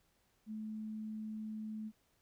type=tone; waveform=sine; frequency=216.5 Hz; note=A3; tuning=28 cents flat; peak=-40 dBFS; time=0.46-1.92 s; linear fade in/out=50 ms; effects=pink hiss -75 dBFS RMS until 2.21 s